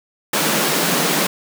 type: high-pass noise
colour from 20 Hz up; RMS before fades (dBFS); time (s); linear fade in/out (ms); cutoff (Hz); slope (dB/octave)
pink; -18; 0.33-1.27; 5; 150; 96
effects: none